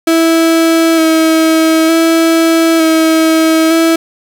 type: tone with vibrato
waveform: 35% pulse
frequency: 324.5 Hz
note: E4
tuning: 27 cents flat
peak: -5 dBFS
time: 0.07-3.96 s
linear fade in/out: 5 ms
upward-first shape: square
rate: 0.55 Hz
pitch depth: 18 cents each way
effects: none